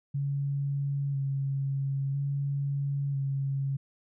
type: tone with vibrato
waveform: sine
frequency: 138.8 Hz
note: C#3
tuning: 3 cents sharp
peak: -27 dBFS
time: 0.14-3.77 s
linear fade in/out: 10 ms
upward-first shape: square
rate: 0.5 Hz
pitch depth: 19 cents each way
effects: none